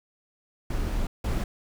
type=noise bursts at uneven times; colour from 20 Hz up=brown; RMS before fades=-27 dBFS; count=2; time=0.7-1.07 / 1.24-1.44 s; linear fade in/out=5 ms; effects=none